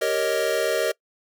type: chord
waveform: square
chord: Eb dominant seventh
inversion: first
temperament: equal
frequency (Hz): 392 / 466.2 / 554.4 / 622.3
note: G4 / Bb4 / Db5 / Eb5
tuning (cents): 0 / 0 / 0 / 0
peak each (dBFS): -30 / -26 / -28 / -26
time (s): 0.01-0.92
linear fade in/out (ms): 10
effects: noise-tail reverb RT60 0.1 s tail -23 dB re dry